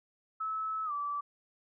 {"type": "tone with pitch glide", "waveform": "sine", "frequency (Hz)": [1300, 1158.2], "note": ["E6", "D6"], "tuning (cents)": [-24, -24], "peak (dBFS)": -32, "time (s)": [0.4, 1.21], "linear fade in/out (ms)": 10, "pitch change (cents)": -200, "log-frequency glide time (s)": [0.85, 0.92], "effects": []}